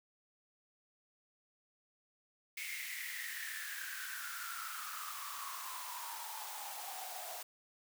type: noise with high-pass filter sweep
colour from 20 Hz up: white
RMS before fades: -44 dBFS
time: 2.57-7.43 s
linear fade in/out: 5 ms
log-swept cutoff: 2200 to 680 Hz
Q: 9.4
effects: none